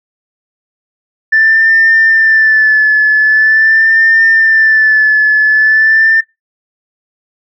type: tone with vibrato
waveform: sine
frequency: 1762 Hz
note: A6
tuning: 2 cents sharp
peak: -4 dBFS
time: 1.32-6.21 s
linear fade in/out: 10 ms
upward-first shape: sine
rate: 0.44 Hz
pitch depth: 39 cents each way
effects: noise-tail reverb RT60 0.2 s tail -23 dB re dry + tanh soft clip ceiling 0 dBFS